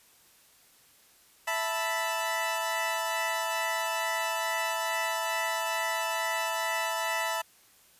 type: chord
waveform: 20% pulse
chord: E suspended fourth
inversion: none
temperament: equal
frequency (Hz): 659.3 / 880 / 987.8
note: E5 / A5 / B5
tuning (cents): 0 / 0 / 0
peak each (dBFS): -28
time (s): 1.47-7.42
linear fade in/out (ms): 10
effects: white hiss -60 dBFS RMS until 7.99 s + resampled to 32000 Hz